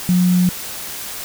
sine tone in noise, 180 Hz, F#3, 47 cents flat, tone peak -11 dBFS, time 0.09-0.49 s, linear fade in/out 0 ms, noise white, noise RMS -29 dBFS, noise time 0-1.24 s, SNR +15 dB, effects none

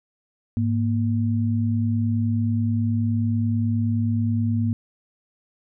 sine tone pair together, 104.9 / 234.3 Hz, G#2 / A#3, +18 / +9 cents, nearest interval octave + major second, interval 1391 cents, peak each -21 / -23 dBFS, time 0.57-4.73 s, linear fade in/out 0 ms, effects none

